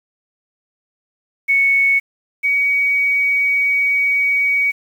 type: tone pair in turn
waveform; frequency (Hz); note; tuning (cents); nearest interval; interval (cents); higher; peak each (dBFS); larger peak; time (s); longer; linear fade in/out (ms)
sine; 2216 / 2256; C#7 / C#7; -1 / +30; unison; 31; second; -11 / -13; first; 1.48-2 / 2.43-4.72; second; 20
effects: 7-bit